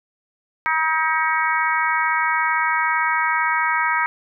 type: harmonic tone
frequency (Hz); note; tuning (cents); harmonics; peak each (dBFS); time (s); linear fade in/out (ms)
317.8; D#4; +37; 3 / 4 / 5 / 6 / 7; -22 / -23 / -24 / -25 / -25; 0.66-4.06; 0
effects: none